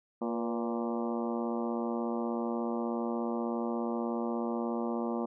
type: harmonic tone with a mistuned harmonic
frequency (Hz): 116.6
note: A#2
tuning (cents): +1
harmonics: 2 / 3 / 4 / 5 / 6 / 7 / 8 / 9 / 10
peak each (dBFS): -33 / -37 / -39 / -41 / -43 / -44 / -45 / -46 / -47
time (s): 0.21-5.26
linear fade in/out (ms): 10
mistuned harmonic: 4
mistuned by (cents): +54
effects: none